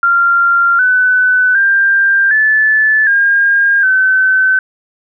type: tone with pitch steps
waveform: sine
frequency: 1386 / 1503 / 1589 / 1739 / 1615 / 1526 Hz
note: F6 / F#6 / G6 / A6 / G#6 / G6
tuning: -14 / +27 / +23 / -21 / -49 / -47 cents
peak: -7 dBFS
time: 0.03-4.59 s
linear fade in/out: 2 ms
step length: 760 ms
effects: none